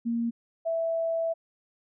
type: tone pair in turn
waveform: sine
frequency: 233.1 / 659.3 Hz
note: A#3 / E5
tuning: 0 / 0 cents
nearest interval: octave + tritone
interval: 1800 cents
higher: second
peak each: -25 dBFS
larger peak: neither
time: 0.05-0.31 / 0.65-1.34 s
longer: second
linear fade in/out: 20 ms
effects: none